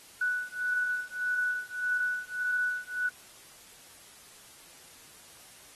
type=beating tone pair; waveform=sine; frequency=1480 / 1481.7 Hz; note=F#6 / F#6; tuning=0 / +2 cents; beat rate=1.7 Hz; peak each=-31 dBFS; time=0.21-3.09 s; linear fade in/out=5 ms; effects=white hiss -53 dBFS RMS until 5.75 s + AAC 32 kbps